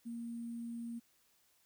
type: tone with sample-and-hold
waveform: sine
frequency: 233.7 Hz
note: A#3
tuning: 5 cents sharp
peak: -40 dBFS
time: 0.05-1 s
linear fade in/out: 20 ms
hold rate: 8820 Hz
effects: white hiss -72 dBFS RMS until 1.65 s